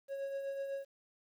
triangle tone with tremolo, 550 Hz, C#5, 14 cents flat, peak -33 dBFS, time 0.08-0.85 s, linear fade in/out 50 ms, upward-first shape triangle, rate 8 Hz, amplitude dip 45%, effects 11-bit

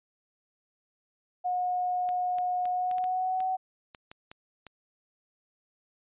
sine tone with pitch glide, 724 to 750 Hz, F#5 to F#5, -38 to +23 cents, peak -26 dBFS, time 1.44-3.57 s, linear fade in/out 20 ms, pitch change +61 cents, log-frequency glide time 2.67-3.45 s
clicks, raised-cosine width 0.2 ms, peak -27 dBFS, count 11, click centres 2.09 / 2.385 / 2.655 / 2.913 / 2.983 / 3.041 / 3.404 / 3.948 / 4.115 / 4.315 / 4.667 s
effects resampled to 8000 Hz

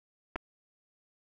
clicks, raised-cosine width 0.5 ms, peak -20 dBFS, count 2, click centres 0.358 / 0.361 s, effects none

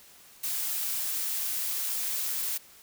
blue noise, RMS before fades -31 dBFS, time 0.43-2.58 s, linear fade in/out 10 ms, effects white hiss -54 dBFS RMS until 2.82 s

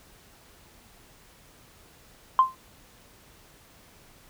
sine tone with exponential decay, 1044 Hz, C6, 4 cents flat, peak -10 dBFS, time 2.39-2.55 s, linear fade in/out 1 ms, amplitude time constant 33 ms, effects tanh soft clip ceiling -8 dBFS + pink hiss -55 dBFS RMS until 4.29 s

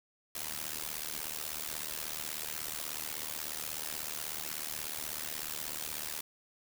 white noise with amplitude modulation, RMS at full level -35 dBFS, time 0.35-6.21 s, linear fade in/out 5 ms, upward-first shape sine, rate 76.4 Hz, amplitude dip 95%, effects none

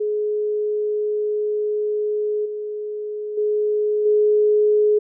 sine tone with level steps, 421.4 Hz, G#4, 25 cents sharp, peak -19 / -25 / -17 / -13 dBFS, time 0-4.99 s, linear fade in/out 10 ms, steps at 2.45 / 3.37 / 4.05 s, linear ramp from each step 10 ms, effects none

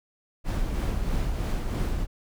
brown noise with tremolo, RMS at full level -25 dBFS, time 0.44-2.07 s, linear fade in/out 50 ms, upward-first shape sine, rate 3.1 Hz, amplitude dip 35%, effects none

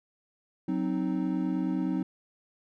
triangle chord, C diminished, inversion second, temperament equal, 185 / 261.6 / 311.1 Hz, Gb3 / C4 / Eb4, 0 / 0 / 0 cents, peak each -29 dBFS, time 0.68-2.03 s, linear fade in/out 5 ms, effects none

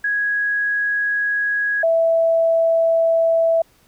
sine tone pair in turn, 1661.2 / 659.2 Hz, G#6 / E5, 0 / 0 cents, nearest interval octave + major third, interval 1600 cents, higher first, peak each -17 / -13 dBFS, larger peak second, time 0.04-1.83 / 1.83-3.62 s, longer neither, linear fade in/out 5 ms, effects pink hiss -56 dBFS RMS until 3.87 s

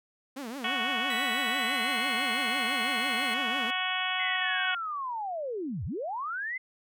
sawtooth tone with vibrato, 250.6 Hz, B3, 25 cents sharp, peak -32 dBFS, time 0.36-3.71 s, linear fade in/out 10 ms, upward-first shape triangle, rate 6 Hz, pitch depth 280 cents each way
harmonic tone, 370 Hz, F#4, in tune, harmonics 2 / 3 / 4 / 5 / 6 / 7 / 8 / 9, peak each -36 / -36 / -36 / -36 / -36 / -36 / -36 / -36 dBFS, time 0.64-4.75 s, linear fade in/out 5 ms
35% pulse tone with pitch glide, 1963 to 2104 Hz, B6 to C7, -11 to +9 cents, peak -33 dBFS, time 1.1-3.34 s, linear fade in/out 2 ms, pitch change +120 cents, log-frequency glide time 1.51-2.04 s
sine linear two-way sweep, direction down then up, 2093 to 68.4 to 2093 Hz, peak -31 dBFS, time 4.19-6.58 s, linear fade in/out 10 ms, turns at 5.85 s
effects none

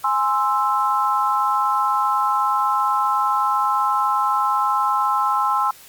sine chord, Ab augmented, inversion none, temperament equal, 830.6 / 1046.5 / 1318.5 Hz, Ab5 / C6 / E6, 0 / 0 / 0 cents, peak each -22 / -20 / -21 dBFS, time 0.04-5.71 s, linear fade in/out 5 ms, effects white hiss -45 dBFS RMS until 5.88 s + Opus 48 kbps

